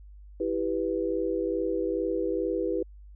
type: chord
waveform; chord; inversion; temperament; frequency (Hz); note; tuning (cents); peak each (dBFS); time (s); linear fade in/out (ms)
sine; E minor; none; equal; 329.6 / 392 / 493.9; E4 / G4 / B4; 0 / 0 / 0; -30; 0.4-2.83; 5
effects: added 50 Hz sine -45 dBFS peak until 3.15 s